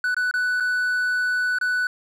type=tone with dropouts; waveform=triangle; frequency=1488 Hz; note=F#6; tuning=9 cents sharp; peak=-18 dBFS; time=0.04-1.87 s; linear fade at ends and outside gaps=2 ms; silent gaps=0.145-0.166 / 0.312-0.339 / 0.601-0.605 / 1.586-1.612 s; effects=none